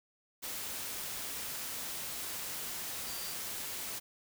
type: tone in noise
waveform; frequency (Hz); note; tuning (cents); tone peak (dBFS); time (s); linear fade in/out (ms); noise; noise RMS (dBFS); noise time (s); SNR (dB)
sine; 4699; D8; 0; -47; 3.06-3.34; 20; white; -40; 0.42-4; -10
effects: none